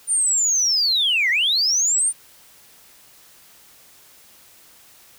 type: linear two-way sweep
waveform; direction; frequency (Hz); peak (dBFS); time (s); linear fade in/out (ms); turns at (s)
sine; down then up; 9220 to 1848 to 9220; -15; 0.07-2.13; 50; 1.3
effects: tanh soft clip ceiling -12 dBFS + white hiss -50 dBFS RMS until 5.18 s